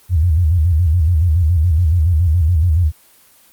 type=tone with vibrato; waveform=sine; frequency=82.9 Hz; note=E2; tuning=10 cents sharp; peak=-10 dBFS; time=0.09-2.92 s; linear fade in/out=50 ms; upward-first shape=square; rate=7.1 Hz; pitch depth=130 cents each way; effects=white hiss -49 dBFS RMS until 3.52 s + Opus 24 kbps